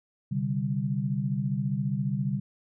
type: chord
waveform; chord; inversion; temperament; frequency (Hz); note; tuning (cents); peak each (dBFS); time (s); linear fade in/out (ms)
sine; C suspended second; none; equal with one note detuned; 130.81 / 145.57 / 196; C3 / D3 / G3; 0 / -15 / 0; -30; 0.31-2.4; 10
effects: none